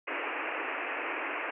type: band-pass noise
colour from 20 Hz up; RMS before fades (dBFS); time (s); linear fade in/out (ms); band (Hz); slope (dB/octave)
white; -35; 0.07-1.51; 10; 270 to 2700; 96
effects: none